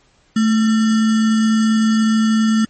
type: tone with sample-and-hold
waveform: sine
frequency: 220 Hz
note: A3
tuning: in tune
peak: -11 dBFS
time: 0.36-2.65 s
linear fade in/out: 5 ms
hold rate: 1575 Hz
effects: pink hiss -56 dBFS RMS until 2.69 s + MP3 32 kbps